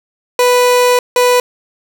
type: tone bursts at uneven times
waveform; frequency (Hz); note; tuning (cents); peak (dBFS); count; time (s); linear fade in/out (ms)
30% pulse; 493.9; B4; 0; -5; 2; 0.39-0.99 / 1.16-1.4; 2
effects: none